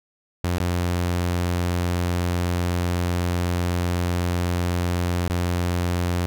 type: tone with dropouts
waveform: sawtooth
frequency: 88 Hz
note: F2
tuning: 14 cents sharp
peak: -17 dBFS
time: 0.44-6.26 s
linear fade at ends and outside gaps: 0 ms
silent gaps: 0.583-0.602 / 5.279-5.299 s
effects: none